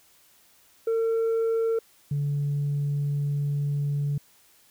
sine tone pair in turn, 453.5 / 143.8 Hz, A#4 / D3, -48 / -36 cents, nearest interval octave + minor sixth, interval 1988 cents, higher first, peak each -19 / -22 dBFS, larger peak first, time 0.87-1.79 / 2.11-4.18 s, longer second, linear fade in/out 5 ms, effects tanh soft clip ceiling -21 dBFS + white hiss -59 dBFS RMS until 4.7 s

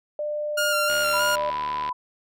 sine tone, 597 Hz, D5, 28 cents sharp, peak -25 dBFS, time 0.19-1.5 s, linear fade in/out 2 ms
sawtooth tone with vibrato, 1400 Hz, F6, 4 cents sharp, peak -18 dBFS, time 0.57-1.36 s, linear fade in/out 10 ms, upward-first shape square, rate 3.2 Hz, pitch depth 22 cents each way
click train, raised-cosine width 0.3 ms, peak -18 dBFS, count 75, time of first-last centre 0.9-1.891 s, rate 74.7 Hz
sine tone with pitch glide, 987.8 to 998.1 Hz, B5 to B5, 0 to +18 cents, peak -25 dBFS, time 1.13-1.93 s, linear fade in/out 10 ms, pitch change +18 cents, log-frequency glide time 1.4-1.66 s
effects none

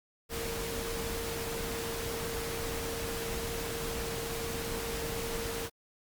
sine tone in noise, 460 Hz, A#4, 23 cents flat, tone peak -38 dBFS, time 0.29-5.7 s, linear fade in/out 50 ms, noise pink, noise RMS -37 dBFS, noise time 0.29-5.7 s, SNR -4 dB, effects Opus 48 kbps

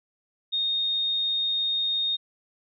sine tone, 3697 Hz, A#7, 15 cents flat, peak -23 dBFS, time 0.52-2.17 s, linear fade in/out 20 ms, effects none

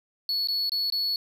triangle tone with dropouts, 4400 Hz, C#8, 14 cents flat, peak -23 dBFS, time 0.29-1.16 s, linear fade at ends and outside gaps 1 ms, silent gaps 0.473-0.485 / 0.695-0.719 / 0.901-0.923 s, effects none

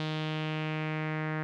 sawtooth tone with low-pass filter sweep, 155.5 Hz, D#3, 1 cent flat, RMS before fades -33 dBFS, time 0-1.43 s, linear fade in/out 0 ms, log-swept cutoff 3700 to 1800 Hz, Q 2.8, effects none

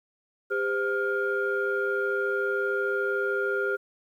sine tone cluster, 400.5 / 514 / 1409 Hz, G4 / C5 / F6, +37 / -31 / +15 cents, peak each -27 / -31 / -27 dBFS, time 0.5-3.77 s, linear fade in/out 20 ms, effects tanh soft clip ceiling -17 dBFS + 10-bit

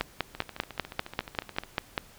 two click trains, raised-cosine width 0.3 ms, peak -10 / -23 dBFS, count 11 / 19, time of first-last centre 0.01-1.979 / 0.35-1.636 s, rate 5.08 / 14 Hz, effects pink hiss -54 dBFS RMS until 2.18 s

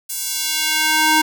square tone with high-pass filter sweep, 311.1 Hz, D#4, in tune, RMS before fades -18 dBFS, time 0.09-1.22 s, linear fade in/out 10 ms, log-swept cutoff 9000 to 670 Hz, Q 0.81, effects none

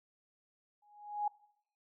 sine tone with exponential growth, 830.6 Hz, G#5, in tune, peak -28 dBFS, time 0.82-1.28 s, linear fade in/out 5 ms, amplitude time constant 100 ms, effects noise-tail reverb RT60 0.7 s tail -22 dB re dry

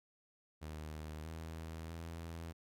sawtooth tone with pitch steps, 77.3 / 80.8 / 82.9 Hz, D#2 / E2 / E2, -11 / -34 / +10 cents, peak -40 dBFS, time 0.61-2.53 s, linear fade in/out 20 ms, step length 640 ms, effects AAC 64 kbps

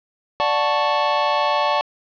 square chord, D major seventh, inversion none, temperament equal with one note detuned, 587.3 / 733.6 / 880 / 1108.7 Hz, D5 / F#5 / A5 / C#6, 0 / -15 / 0 / 0 cents, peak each -23 / -26 / -22 / -23 dBFS, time 0.4-1.81 s, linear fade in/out 0 ms, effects resampled to 11025 Hz + 8-bit

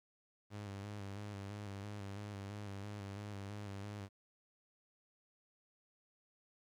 sawtooth tone with vibrato, 101.2 Hz, G#2, 44 cents flat, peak -40 dBFS, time 0.5-4.09 s, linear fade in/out 50 ms, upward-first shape square, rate 3 Hz, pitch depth 40 cents each way, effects low-pass 8000 Hz 12 dB/octave + 12-bit

